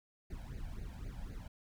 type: noise with flanger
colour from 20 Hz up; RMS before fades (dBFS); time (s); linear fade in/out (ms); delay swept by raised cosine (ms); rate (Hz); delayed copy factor
brown; -44; 0.3-1.48; 5; 0.44 to 1.31; 3.9; +0.95
effects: none